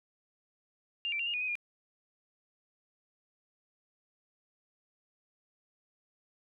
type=tone with pitch steps; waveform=sine; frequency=2799 / 2341 / 2770 / 2843 / 2462 / 2512 / 2421 Hz; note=F7 / D7 / F7 / F7 / D#7 / D#7 / D#7; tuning=+3 / -6 / -15 / +30 / -19 / +16 / -48 cents; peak=-31 dBFS; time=1.05-1.554 s; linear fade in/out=0 ms; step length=72 ms; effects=none